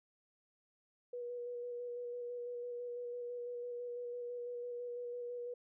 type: tone with vibrato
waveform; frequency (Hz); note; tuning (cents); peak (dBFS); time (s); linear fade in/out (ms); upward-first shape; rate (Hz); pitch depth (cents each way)
sine; 484.6; B4; -33; -40; 1.13-5.54; 5; square; 6; 13
effects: none